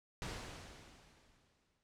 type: noise with exponential decay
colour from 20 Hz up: pink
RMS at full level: -42 dBFS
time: 0.22-1.83 s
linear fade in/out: 0 ms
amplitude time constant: 350 ms
effects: low-pass 7000 Hz 12 dB/octave